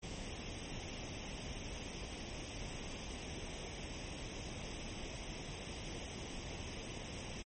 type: noise with comb filter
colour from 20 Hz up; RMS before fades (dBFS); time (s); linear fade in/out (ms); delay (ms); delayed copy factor
pink; -45; 0.02-7.43; 20; 0.35; +0.6
effects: MP3 32 kbps